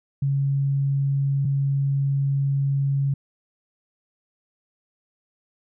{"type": "tone pair in turn", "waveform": "sine", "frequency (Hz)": [138.59, 138.59], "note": ["C#3", "C#3"], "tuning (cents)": [0, 0], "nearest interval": "unison", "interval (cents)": 0, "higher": "neither", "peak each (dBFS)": -19, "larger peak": "neither", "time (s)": [[0.22, 1.45], [1.45, 3.14]], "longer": "second", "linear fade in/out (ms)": 5, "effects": []}